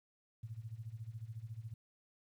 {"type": "tone with tremolo", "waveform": "sine", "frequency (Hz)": 112.1, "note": "A2", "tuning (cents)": 33, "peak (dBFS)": -40, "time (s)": [0.43, 1.74], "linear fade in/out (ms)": 5, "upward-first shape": "sine", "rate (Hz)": 14, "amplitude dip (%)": 85, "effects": ["12-bit"]}